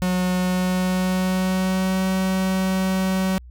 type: tone with pitch glide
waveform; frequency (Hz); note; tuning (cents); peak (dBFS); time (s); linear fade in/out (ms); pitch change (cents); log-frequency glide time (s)
45% pulse; 182.4 to 188.51; F#3 to F#3; -24 to +33; -19; 0.02-3.38; 0; +57; 0.38-2.06
effects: added 61 Hz sine -39 dBFS peak until 3.5 s